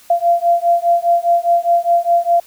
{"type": "beating tone pair", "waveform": "sine", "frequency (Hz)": [686, 690.9], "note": ["F5", "F5"], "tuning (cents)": [-31, -19], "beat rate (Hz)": 4.9, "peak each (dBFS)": -14, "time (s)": [0.1, 2.4], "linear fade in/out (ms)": 5, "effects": ["white hiss -46 dBFS RMS until 2.46 s"]}